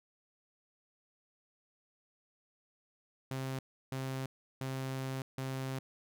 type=tone bursts at uneven times; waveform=sawtooth; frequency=132.5 Hz; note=C3; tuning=22 cents sharp; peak=-32 dBFS; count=4; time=3.31-3.59 / 3.92-4.26 / 4.61-5.22 / 5.38-5.79 s; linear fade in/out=2 ms; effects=none